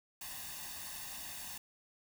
white noise with comb filter, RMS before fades -45 dBFS, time 0.21-1.58 s, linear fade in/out 5 ms, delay 1.1 ms, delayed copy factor +0.75, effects none

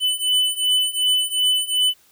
square beating tone pair, 3000 / 3002.7 Hz, F#7 / F#7, +23 / +25 cents, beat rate 2.7 Hz, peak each -22 / -20 dBFS, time 0-1.94 s, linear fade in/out 50 ms, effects white hiss -56 dBFS RMS until 2.11 s

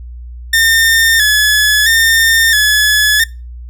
sawtooth tone with vibrato, 1760 Hz, A6, in tune, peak -4 dBFS, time 0.53-3.24 s, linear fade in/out 5 ms, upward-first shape square, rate 0.75 Hz, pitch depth 53 cents each way, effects noise-tail reverb RT60 0.3 s tail -24 dB re dry + added 60 Hz sine -26 dBFS peak until 3.69 s

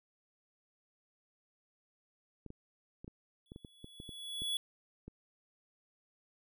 clicks, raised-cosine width 3 ms, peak -34 dBFS, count 12, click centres 2.463 / 2.504 / 3.045 / 3.079 / 3.519 / 3.561 / 3.648 / 3.844 / 4.001 / 4.092 / 4.42 / 5.08 s
square tone with exponential growth, 3390 Hz, G#7, 35 cents sharp, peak -32 dBFS, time 3.46-4.57 s, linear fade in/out 1 ms, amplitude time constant 240 ms
effects none

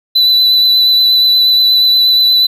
triangle tone with vibrato, 3991 Hz, B7, 17 cents sharp, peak -5 dBFS, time 0.15-2.47 s, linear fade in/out 10 ms, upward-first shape triangle, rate 8.4 Hz, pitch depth 23 cents each way, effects none

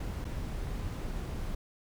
brown noise with dropouts, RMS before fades -36 dBFS, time 0-1.55 s, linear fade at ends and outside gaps 5 ms, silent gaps 0.245-0.25 s, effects none

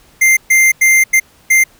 square tone bursts at uneven times, 2094 Hz, C7, 1 cent sharp, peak -7 dBFS, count 5, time 0.21-0.37 / 0.5-0.72 / 0.81-1.04 / 1.13-1.2 / 1.5-1.64 s, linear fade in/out 10 ms, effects pink hiss -48 dBFS RMS until 1.79 s

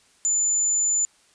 sine tone, 7040 Hz, A8, in tune, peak -19 dBFS, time 0.25-1.05 s, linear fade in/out 0 ms, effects white hiss -59 dBFS RMS until 1.34 s + resampled to 22050 Hz

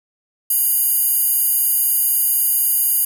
square tone with high-pass filter, 968 Hz, B5, 35 cents flat, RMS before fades -17 dBFS, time 0.5-3.05 s, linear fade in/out 5 ms, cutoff 12000 Hz, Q 3.3, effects none

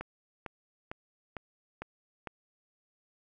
click train, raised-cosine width 0.5 ms, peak -23 dBFS, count 6, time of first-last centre 0.01-2.272 s, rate 2.21 Hz, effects none

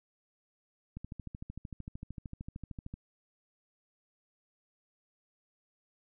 click train, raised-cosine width 5 ms, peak -29 dBFS, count 27, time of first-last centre 0.97-2.94 s, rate 13.2 Hz, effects none

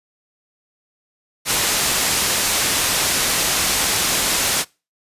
white low-pass noise, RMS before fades -19 dBFS, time 1.45-4.65 s, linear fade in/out 50 ms, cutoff 9800 Hz, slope 12 dB/octave, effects noise-tail reverb RT60 0.3 s tail -25 dB re dry + resampled to 32000 Hz

